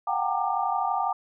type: tone cluster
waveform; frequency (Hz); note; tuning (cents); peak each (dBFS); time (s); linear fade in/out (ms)
sine; 726 / 772 / 804 / 917 / 1193; F#5 / G5 / G5 / A#5 / D6; -33 / -27 / +44 / -29 / +27; -30; 0.07-1.13; 5
effects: none